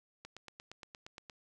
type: click train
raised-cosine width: 0.2 ms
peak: -30 dBFS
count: 10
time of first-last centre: 0.25-1.298 s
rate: 8.59 Hz
effects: none